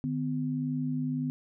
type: tone pair together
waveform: sine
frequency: 151.7 / 253.4 Hz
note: D#3 / B3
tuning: -44 / +45 cents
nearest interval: major sixth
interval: 889 cents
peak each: -32 / -30 dBFS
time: 0.04-1.3 s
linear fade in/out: 0 ms
effects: none